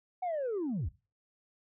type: linear sweep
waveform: sine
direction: down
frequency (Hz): 755 to 55.7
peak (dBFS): -29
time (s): 0.22-0.89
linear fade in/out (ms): 10
effects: noise-tail reverb RT60 0.3 s tail -20 dB re dry + tanh soft clip ceiling -29 dBFS